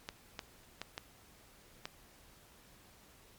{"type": "clicks", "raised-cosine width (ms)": 0.2, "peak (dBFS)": -22, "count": 5, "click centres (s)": [0.089, 0.392, 0.816, 0.979, 1.855], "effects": ["pink hiss -61 dBFS RMS until 3.38 s", "MP3 96 kbps"]}